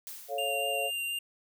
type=noise with exponential decay; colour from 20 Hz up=blue; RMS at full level=-40 dBFS; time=0.07-0.86 s; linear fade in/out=0 ms; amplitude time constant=170 ms
type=chord; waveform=sine; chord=A augmented; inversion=none; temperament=equal; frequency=440 / 554.4 / 698.5 Hz; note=A4 / C#5 / E#5; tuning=0 / 0 / 0 cents; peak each=-38 / -34 / -34 dBFS; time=0.28-0.91 s; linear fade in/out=50 ms
type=tone with vibrato; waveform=square; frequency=2786 Hz; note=F7; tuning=5 cents flat; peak=-32 dBFS; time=0.38-1.19 s; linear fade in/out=5 ms; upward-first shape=sine; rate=4.2 Hz; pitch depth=9 cents each way
effects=none